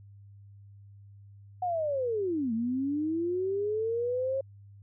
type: linear two-way sweep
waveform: sine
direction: down then up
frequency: 740 to 220 to 544 Hz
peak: -27 dBFS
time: 1.62-4.41 s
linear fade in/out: 5 ms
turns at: 2.53 s
effects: added 100 Hz sine -49 dBFS peak until 4.82 s